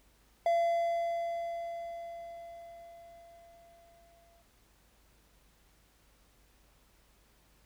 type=tone with exponential decay; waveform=triangle; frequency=680 Hz; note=F5; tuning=46 cents flat; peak=-22 dBFS; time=0.46-4.42 s; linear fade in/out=2 ms; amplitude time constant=860 ms; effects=added 51 Hz sine -67 dBFS peak until 7.65 s + pink hiss -67 dBFS RMS until 7.65 s